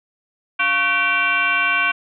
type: tone with frequency modulation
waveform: sine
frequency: 1928 Hz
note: B6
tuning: 42 cents flat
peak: -15 dBFS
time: 0.59-1.92 s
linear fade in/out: 10 ms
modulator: 409 Hz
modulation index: 2.2
effects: none